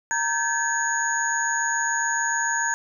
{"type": "tone cluster", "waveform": "sine", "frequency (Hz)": [925, 1563, 1710, 6700], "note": ["A#5", "G6", "A6", "G#8"], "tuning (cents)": [-14, -6, -50, 14], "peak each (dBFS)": -27, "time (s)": [0.11, 2.74], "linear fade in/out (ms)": 0, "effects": []}